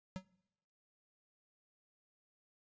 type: tone with exponential decay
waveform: square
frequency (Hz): 186.7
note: F#3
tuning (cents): +16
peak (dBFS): -36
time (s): 0.16-0.25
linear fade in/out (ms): 0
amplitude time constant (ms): 19
effects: noise-tail reverb RT60 0.9 s tail -23 dB re dry + resampled to 16000 Hz